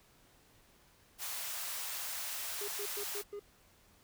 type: high-pass noise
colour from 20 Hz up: white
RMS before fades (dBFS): -40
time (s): 1.18-3.24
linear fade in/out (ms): 50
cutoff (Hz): 620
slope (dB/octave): 24
type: tone bursts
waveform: triangle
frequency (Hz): 408.9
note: G#4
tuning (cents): -27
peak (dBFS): -38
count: 5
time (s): 2.61-3.395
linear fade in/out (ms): 5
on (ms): 69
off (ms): 110
effects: pink hiss -65 dBFS RMS until 4.03 s